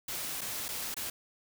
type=noise with dropouts; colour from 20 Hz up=white; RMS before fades=-37 dBFS; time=0.08-1.1 s; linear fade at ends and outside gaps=5 ms; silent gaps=0.41-0.414 / 0.683-0.687 / 0.943-0.966 s; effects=none